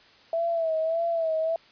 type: tone with vibrato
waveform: sine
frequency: 656 Hz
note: E5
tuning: 9 cents flat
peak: -23 dBFS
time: 0.33-1.56 s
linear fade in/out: 2 ms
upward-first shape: sine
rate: 1.7 Hz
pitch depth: 56 cents each way
effects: white hiss -55 dBFS RMS until 1.71 s + resampled to 11025 Hz